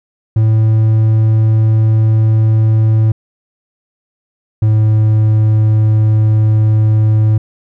triangle tone pair in turn, 110 / 108.36 Hz, A2 / A2, 0 / -26 cents, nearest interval unison, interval 26 cents, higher first, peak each -5 dBFS, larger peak neither, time 0.36-3.12 / 4.62-7.38 s, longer neither, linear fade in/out 5 ms, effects none

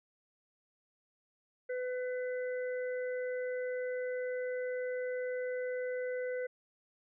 harmonic tone, 502 Hz, B4, 28 cents sharp, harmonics 1 / 3 / 4, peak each -34 / -46 / -48 dBFS, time 1.69-6.47 s, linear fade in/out 10 ms, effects none

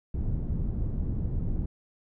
pink low-pass noise, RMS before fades -29 dBFS, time 0.14-1.66 s, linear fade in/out 5 ms, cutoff 170 Hz, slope 12 dB/octave, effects none

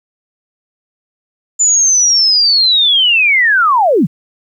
sine linear sweep, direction down, 7100 to 120 Hz, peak -7 dBFS, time 1.59-4.07 s, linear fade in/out 20 ms, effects 8-bit

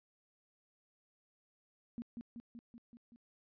sine tone with echo, 235.1 Hz, A#3, 15 cents sharp, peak -39 dBFS, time 1.98-2.02 s, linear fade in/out 0 ms, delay 190 ms, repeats 6, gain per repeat -3 dB, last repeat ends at 3.16 s, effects resampled to 11025 Hz

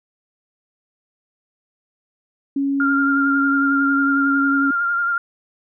sine tone, 277.2 Hz, C#4, in tune, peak -17 dBFS, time 2.56-4.71 s, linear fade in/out 5 ms
sine tone with vibrato, 1396.9 Hz, F6, in tune, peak -17 dBFS, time 2.8-5.18 s, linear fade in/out 2 ms, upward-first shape sine, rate 11 Hz, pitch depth 27 cents each way
effects none

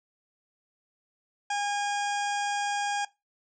harmonic tone, 815 Hz, G#5, 33 cents flat, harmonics 1 / 2 / 3 / 4 / 6 / 7 / 8 / 9 / 10, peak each -28 / -34 / -38 / -40 / -44 / -45 / -46 / -47 / -48 dBFS, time 1.5-3.05 s, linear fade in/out 5 ms, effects noise-tail reverb RT60 0.2 s tail -18 dB re dry

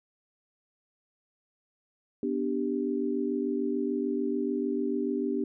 sine chord, G major, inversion first, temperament equal, 246.9 / 293.7 / 392 Hz, B3 / D4 / G4, 0 / 0 / 0 cents, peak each -31 dBFS, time 2.23-5.44 s, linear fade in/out 2 ms, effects none

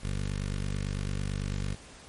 15% pulse tone with notch filter, 49 Hz, G1, in tune, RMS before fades -32 dBFS, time 0.03-1.75 s, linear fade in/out 10 ms, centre 750 Hz, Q 0.63, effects pink hiss -50 dBFS RMS until 2.08 s + MP3 48 kbps

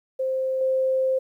sine tone with level steps, 524 Hz, C5, 2 cents sharp, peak -22 / -19 dBFS, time 0.19-1.19 s, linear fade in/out 10 ms, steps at 0.61 s, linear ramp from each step 2 ms, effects 10-bit

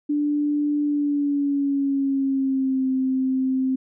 sine tone with pitch glide, 293.7 to 261.7 Hz, D4 to C4, 0 to 0 cents, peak -19 dBFS, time 0.09-3.76 s, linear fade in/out 10 ms, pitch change -200 cents, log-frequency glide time 0.82-2.88 s, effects none

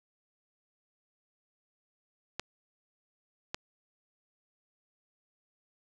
clicks, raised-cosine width 0.2 ms, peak -16 dBFS, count 2, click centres 2.396 / 3.545 s, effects none

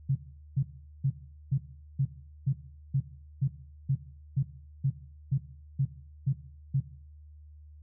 sine tone bursts, 136.3 Hz, C#3, 29 cents flat, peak -22 dBFS, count 15, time 0.09-6.805 s, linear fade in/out 10 ms, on 65 ms, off 410 ms, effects noise-tail reverb RT60 0.7 s tail -17 dB re dry + added 75 Hz sine -48 dBFS peak until 7.82 s

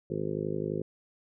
harmonic tone, 51.7 Hz, G#1, 7 cents flat, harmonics 2 / 3 / 4 / 5 / 6 / 7 / 8 / 9 / 10, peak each -44 / -36 / -40 / -40 / -44 / -35 / -36 / -40 / -42 dBFS, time 0.1-0.82 s, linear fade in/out 5 ms, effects none

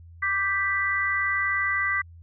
sine chord, G major, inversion second, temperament equal, 1174.7 / 1568 / 1975.5 Hz, D6 / G6 / B6, 0 / 0 / 0 cents, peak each -29 / -29 / -24 dBFS, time 0.22-2.02 s, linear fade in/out 10 ms, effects added 84 Hz sine -44 dBFS peak until 2.22 s

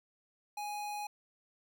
square tone, 830.6 Hz, G#5, in tune, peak -38 dBFS, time 0.57-1.07 s, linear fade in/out 5 ms, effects none

